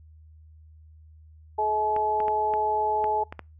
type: harmonic tone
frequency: 213.8 Hz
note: A3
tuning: 49 cents flat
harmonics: 2 / 3 / 4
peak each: -29 / -33 / -23 dBFS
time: 1.58-3.24 s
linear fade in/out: 10 ms
type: clicks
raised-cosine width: 0.5 ms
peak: -21 dBFS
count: 7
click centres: 1.964 / 2.203 / 2.282 / 2.538 / 3.042 / 3.325 / 3.393 s
effects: noise-tail reverb RT60 0.3 s tail -26 dB re dry + added 78 Hz sine -48 dBFS peak until 3.59 s